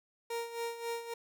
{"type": "tone with tremolo", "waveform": "30% pulse", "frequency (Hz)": 466.2, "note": "A#4", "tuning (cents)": 0, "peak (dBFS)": -31, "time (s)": [0.3, 1.14], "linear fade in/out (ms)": 5, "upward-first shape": "sine", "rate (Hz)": 3.7, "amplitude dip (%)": 70, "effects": []}